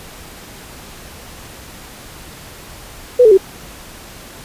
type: tone with pitch steps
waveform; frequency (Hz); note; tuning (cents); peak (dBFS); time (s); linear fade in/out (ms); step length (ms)
sine; 493.9 / 435 / 383.1; B4 / A4 / G4; 0 / -20 / -40; -4; 3.19-3.376; 10; 62
effects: pink hiss -36 dBFS RMS until 4.44 s + resampled to 32000 Hz